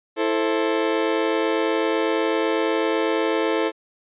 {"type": "chord", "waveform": "35% pulse", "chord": "A minor", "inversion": "second", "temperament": "just", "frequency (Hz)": [330, 440, 528], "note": ["E4", "A4", "C5"], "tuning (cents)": [2, 0, 16], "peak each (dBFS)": [-22, -21, -24], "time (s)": [0.16, 3.72], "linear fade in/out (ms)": 50, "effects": ["resampled to 8000 Hz"]}